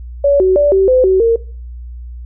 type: tone with pitch steps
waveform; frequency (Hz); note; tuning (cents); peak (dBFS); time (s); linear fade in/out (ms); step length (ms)
sine; 566 / 374.4 / 581 / 385.2 / 511 / 377.6 / 459.9; C#5 / F#4 / D5 / G4 / C5 / F#4 / A#4; +36 / +20 / -19 / -30 / -41 / +35 / -23; -7; 0.24-1.36; 5; 160
effects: noise-tail reverb RT60 0.4 s tail -19 dB re dry + added 60 Hz sine -26 dBFS peak until 2.25 s